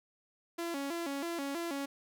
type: tone with vibrato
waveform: sawtooth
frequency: 307.4 Hz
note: D#4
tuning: 21 cents flat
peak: -31 dBFS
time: 0.58-1.86 s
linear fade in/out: 10 ms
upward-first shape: square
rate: 3.1 Hz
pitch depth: 170 cents each way
effects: none